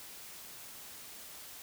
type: silence
effects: white hiss -49 dBFS RMS until 1.62 s